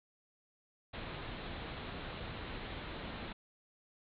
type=low-pass noise; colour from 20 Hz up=pink; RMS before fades=-44 dBFS; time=0.93-3.33 s; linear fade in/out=10 ms; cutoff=4100 Hz; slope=96 dB/octave; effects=none